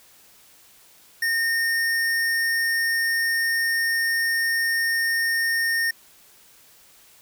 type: tone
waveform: square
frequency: 1833 Hz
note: A#6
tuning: 30 cents flat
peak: -21 dBFS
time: 1.22-5.91 s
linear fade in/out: 5 ms
effects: white hiss -53 dBFS RMS until 7.21 s